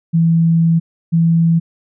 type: tone pair in turn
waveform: sine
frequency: 165.4 / 165.98 Hz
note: E3 / E3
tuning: +6 / +12 cents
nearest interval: unison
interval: 6 cents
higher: second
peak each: -9 dBFS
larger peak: neither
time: 0.13-0.8 / 1.12-1.6 s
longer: first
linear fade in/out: 20 ms
effects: none